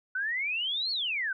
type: exponential two-way sweep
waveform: sine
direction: up then down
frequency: 1480 to 4435 to 1480 Hz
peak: -28 dBFS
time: 0.15-1.33 s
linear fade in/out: 5 ms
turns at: 0.91 s
effects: none